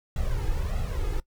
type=noise with flanger; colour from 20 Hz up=brown; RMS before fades=-27 dBFS; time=0.16-1.2 s; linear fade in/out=2 ms; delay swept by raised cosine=1.5 to 2.4 ms; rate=1.6 Hz; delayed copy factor=+0.8; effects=noise-tail reverb RT60 0.1 s tail -19 dB re dry